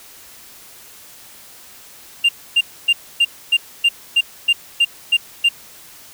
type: tone bursts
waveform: sine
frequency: 2792 Hz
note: F7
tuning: 1 cent flat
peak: -7 dBFS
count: 11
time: 2.24-5.49 s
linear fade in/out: 10 ms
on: 50 ms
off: 270 ms
effects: tanh soft clip ceiling -9 dBFS + white hiss -42 dBFS RMS until 6.13 s